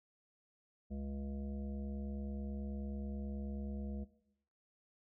harmonic tone, 69.3 Hz, C#2, in tune, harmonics 1 / 3 / 5 / 7 / 9 / 10, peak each -42 / -42 / -56 / -55 / -57 / -63 dBFS, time 0.9-4.05 s, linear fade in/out 20 ms, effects noise-tail reverb RT60 0.8 s tail -17 dB re dry

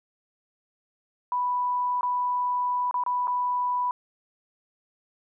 sine tone with dropouts, 987.8 Hz, B5, in tune, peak -23 dBFS, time 1.32-3.91 s, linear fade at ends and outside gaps 1 ms, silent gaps 2.01-2.031 / 2.911-2.942 / 3.037-3.063 / 3.272-3.279 s, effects none

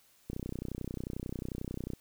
click train, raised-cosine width 3 ms, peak -24 dBFS, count 52, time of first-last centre 0.3-1.935 s, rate 31.2 Hz, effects white hiss -65 dBFS RMS until 2 s

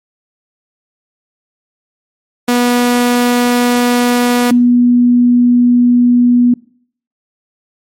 sawtooth / sine tone pair in turn, 243.5 / 243.5 Hz, B3 / B3, -24 / -24 cents, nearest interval unison, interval 0 cents, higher neither, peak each -5 dBFS, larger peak neither, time 2.48-4.51 / 4.51-6.54 s, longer neither, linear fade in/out 5 ms, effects noise-tail reverb RT60 0.6 s tail -24 dB re dry + MP3 64 kbps

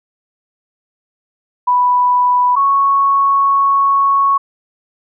sine tone pair in turn, 987.8 / 1106.7 Hz, B5 / C#6, 0 / -3 cents, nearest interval major second, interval 197 cents, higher second, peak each -9 dBFS, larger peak neither, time 1.67-2.56 / 2.56-4.38 s, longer second, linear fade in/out 10 ms, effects none

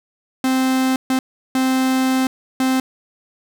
45% pulse tone bursts at uneven times, 260.7 Hz, C4, 6 cents flat, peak -15 dBFS, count 4, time 0.44-0.96 / 1.1-1.19 / 1.55-2.27 / 2.6-2.8 s, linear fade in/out 2 ms, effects none

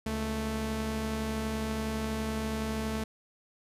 sawtooth tone pair together, 69.3 / 220 Hz, C#2 / A3, 0 / 0 cents, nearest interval octave + minor sixth, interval 2000 cents, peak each -32 / -28 dBFS, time 0.06-3.04 s, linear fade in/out 5 ms, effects resampled to 32000 Hz

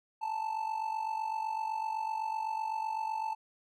triangle tone with amplitude modulation, 880 Hz, A5, in tune, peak -27 dBFS, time 0.21-3.35 s, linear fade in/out 20 ms, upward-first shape sine, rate 47.9 Hz, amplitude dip 70%, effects none

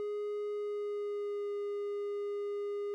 triangle tone with pitch glide, 415.3 to 408.4 Hz, G#4 to G#4, 0 to -29 cents, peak -32 dBFS, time 0-2.94 s, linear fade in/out 0 ms, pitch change -29 cents, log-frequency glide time 0.52-1.51 s, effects none

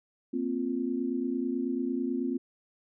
sine chord, Bb suspended second, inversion none, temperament just, 233.1 / 262.2 / 349.6 Hz, Bb3 / C4 / F4, 0 / +4 / +2 cents, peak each -34 / -30 / -34 dBFS, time 0.33-2.38 s, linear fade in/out 10 ms, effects none

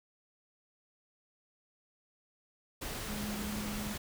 sine tone in noise, 209 Hz, G#3, 11 cents sharp, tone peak -38 dBFS, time 3.08-3.94 s, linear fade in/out 10 ms, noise pink, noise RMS -40 dBFS, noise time 2.81-3.98 s, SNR -1 dB, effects none

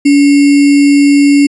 sine tone with sample-and-hold, 284.9 Hz, C#4, 48 cents sharp, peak -3 dBFS, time 0.05-1.47 s, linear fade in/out 10 ms, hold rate 2450 Hz, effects resampled to 24000 Hz

